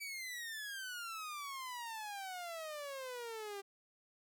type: exponential sweep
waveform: sawtooth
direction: down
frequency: 2312 to 391.4 Hz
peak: -39 dBFS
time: 0-3.62 s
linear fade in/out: 20 ms
effects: none